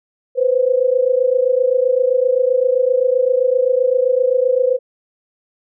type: tone pair together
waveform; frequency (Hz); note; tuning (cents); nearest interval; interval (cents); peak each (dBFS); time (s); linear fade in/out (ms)
sine; 495.6 / 523.3; B4 / C5; +6 / 0; minor second; 94; -15; 0.35-4.79; 50
effects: none